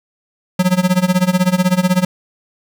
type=tone with tremolo; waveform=square; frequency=182.4 Hz; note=F#3; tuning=24 cents flat; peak=-9 dBFS; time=0.59-2.05 s; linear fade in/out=5 ms; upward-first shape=sine; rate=16 Hz; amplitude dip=90%; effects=7-bit